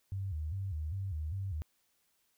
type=tone with vibrato; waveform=sine; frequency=86.6 Hz; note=F2; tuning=14 cents flat; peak=-34 dBFS; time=0.12-1.62 s; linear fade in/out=0 ms; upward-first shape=square; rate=2.5 Hz; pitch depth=200 cents each way; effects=white hiss -75 dBFS RMS until 2.37 s